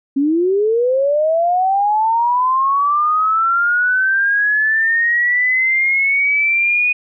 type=linear sweep; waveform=sine; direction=up; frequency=267.1 to 2481 Hz; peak=-12 dBFS; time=0.16-6.93 s; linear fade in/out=10 ms; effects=none